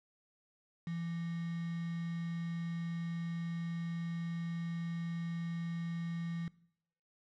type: tone with quantisation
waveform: sine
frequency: 168.2 Hz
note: E3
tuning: 35 cents sharp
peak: -36 dBFS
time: 0.87-6.48 s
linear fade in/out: 2 ms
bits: 8
effects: noise-tail reverb RT60 0.7 s tail -21 dB re dry + low-pass 4000 Hz 12 dB/octave